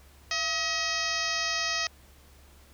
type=harmonic tone with a mistuned harmonic; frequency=636 Hz; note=D#5; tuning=38 cents sharp; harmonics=1 / 2 / 3 / 4 / 5 / 6 / 7 / 8 / 9 / 10; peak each=-39 / -36 / -33 / -35 / -38 / -39 / -37 / -33 / -39 / -39 dBFS; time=0.31-1.87 s; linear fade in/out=2 ms; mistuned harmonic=1; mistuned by=+110 cents; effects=added 70 Hz sine -54 dBFS peak until 2.73 s + pink hiss -58 dBFS RMS until 2.73 s